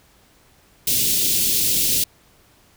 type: band-stop noise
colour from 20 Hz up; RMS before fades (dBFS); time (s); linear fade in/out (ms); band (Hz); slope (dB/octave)
white; -19; 0.87-2.04; 5; 410 to 2900; 24
effects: pink hiss -55 dBFS RMS until 2.76 s